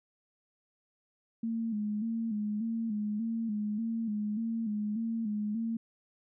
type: tone with vibrato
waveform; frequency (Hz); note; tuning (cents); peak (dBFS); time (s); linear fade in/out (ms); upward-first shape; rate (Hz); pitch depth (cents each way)
sine; 218.5; A3; -12; -30; 1.43-5.77; 5; square; 1.7; 70
effects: none